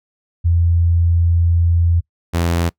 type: tone pair in turn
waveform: sine / sawtooth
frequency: 85 / 85 Hz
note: F2 / F2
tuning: -46 / -46 cents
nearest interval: unison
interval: 0 cents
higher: neither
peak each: -11 / -11 dBFS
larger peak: neither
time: 0.44-2.01 / 2.33-2.7 s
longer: first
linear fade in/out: 20 ms
effects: noise-tail reverb RT60 0.1 s tail -23 dB re dry